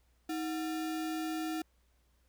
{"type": "tone with sample-and-hold", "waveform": "sine", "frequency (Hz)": 316.9, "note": "D#4", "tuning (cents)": 32, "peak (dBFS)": -33, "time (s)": [0.29, 1.62], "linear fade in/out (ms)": 5, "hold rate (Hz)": 1050, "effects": ["added 60 Hz sine -68 dBFS peak until 2.28 s", "pink hiss -75 dBFS RMS until 2.28 s"]}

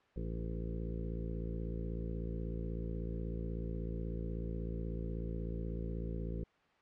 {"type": "harmonic tone with a mistuned harmonic", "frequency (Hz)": 56.3, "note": "A1", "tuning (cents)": 40, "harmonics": [1, 2, 3, 4, 5, 6, 7, 8, 9], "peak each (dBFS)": [-39, -45, -43, -49, -53, -51, -50, -51, -53], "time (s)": [0.16, 6.44], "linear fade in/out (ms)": 5, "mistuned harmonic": 6, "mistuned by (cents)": -32, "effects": ["white hiss -68 dBFS RMS until 6.81 s", "low-pass 2000 Hz 12 dB/octave"]}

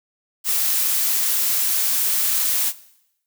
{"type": "noise", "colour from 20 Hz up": "blue", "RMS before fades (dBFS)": -20, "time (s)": [0.44, 2.73], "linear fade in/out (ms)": 50, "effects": ["noise-tail reverb RT60 0.8 s tail -18 dB re dry"]}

